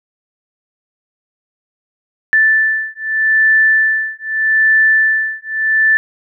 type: beating tone pair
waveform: sine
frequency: 1760 / 1760.81 Hz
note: A6 / A6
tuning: 0 / +1 cents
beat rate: 0.81 Hz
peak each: -13 dBFS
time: 2.33-5.97 s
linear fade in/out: 0 ms
effects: none